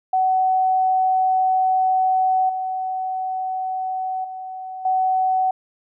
sine tone with level steps, 751 Hz, F#5, 26 cents sharp, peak -15 / -22 / -29 / -16 dBFS, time 0.13-5.51 s, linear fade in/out 5 ms, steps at 2.49 / 4.24 / 4.85 s, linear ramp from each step 5 ms, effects none

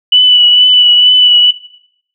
sine tone with vibrato, 2968 Hz, F#7, 5 cents sharp, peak -3 dBFS, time 0.12-1.51 s, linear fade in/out 5 ms, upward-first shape triangle, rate 2.2 Hz, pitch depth 24 cents each way, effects noise-tail reverb RT60 0.7 s tail -18 dB re dry

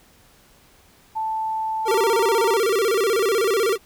sine tone with pitch glide, 880 to 916.3 Hz, A5 to A#5, 0 to -30 cents, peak -22 dBFS, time 1.15-2.58 s, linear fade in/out 20 ms, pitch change +70 cents, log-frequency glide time 1.89-2.06 s
square tone with vibrato, 422.8 Hz, G#4, 31 cents sharp, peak -18 dBFS, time 1.85-3.78 s, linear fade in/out 50 ms, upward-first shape square, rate 16 Hz, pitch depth 150 cents each way
effects pink hiss -54 dBFS RMS until 3.85 s

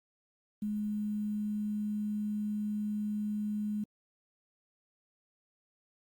sine tone with quantisation, 210 Hz, G#3, 19 cents sharp, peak -31 dBFS, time 0.62-3.84 s, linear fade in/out 5 ms, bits 10, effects Opus 48 kbps

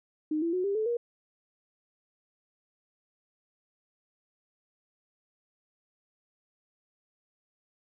sine tone with pitch steps, 307.6 / 335.4 / 365.8 / 398.9 / 435 / 474.4 Hz, D#4 / E4 / F#4 / G4 / A4 / A#4, -20 / +30 / -20 / +30 / -20 / +30 cents, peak -26 dBFS, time 0.31-0.97 s, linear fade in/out 5 ms, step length 110 ms, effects none

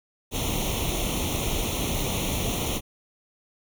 pink noise with comb filter, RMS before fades -27 dBFS, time 0.31-2.81 s, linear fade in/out 50 ms, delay 0.31 ms, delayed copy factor +0.85, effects none

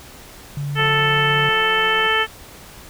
sine tone with pitch glide, 143.1 to 145.18 Hz, D3 to D3, -45 to -20 cents, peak -22 dBFS, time 0.57-1.49 s, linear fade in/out 2 ms, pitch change +25 cents, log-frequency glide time 0.8-1.37 s
harmonic tone, 440 Hz, A4, in tune, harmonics 1 / 2 / 3 / 4 / 5 / 6 / 7, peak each -24 / -25 / -22 / -20 / -25 / -26 / -22 dBFS, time 0.75-2.27 s, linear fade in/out 50 ms
click train, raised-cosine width 1 ms, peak -24 dBFS, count 230, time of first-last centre 0.79-2.069 s, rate 179 Hz
effects pink hiss -41 dBFS RMS until 2.89 s

